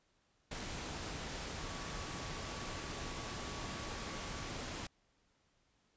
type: tone in noise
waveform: sine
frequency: 1134 Hz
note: C#6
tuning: 39 cents sharp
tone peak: -53 dBFS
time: 1.6-4.48 s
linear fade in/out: 5 ms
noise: pink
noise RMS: -43 dBFS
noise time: 0.51-4.87 s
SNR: -13 dB
effects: pink hiss -75 dBFS RMS until 5.96 s + resampled to 16000 Hz